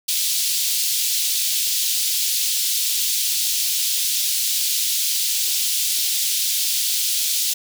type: high-pass noise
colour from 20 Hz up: pink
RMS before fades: -21 dBFS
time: 0.08-7.54 s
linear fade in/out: 10 ms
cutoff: 3400 Hz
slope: 24 dB/octave
effects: none